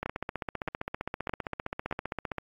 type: two click trains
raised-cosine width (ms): 0.5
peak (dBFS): -16 / -17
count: 4 / 37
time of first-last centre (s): 0.06-1.912 / 0.03-2.383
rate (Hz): 1.62 / 15.3
effects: AAC 32 kbps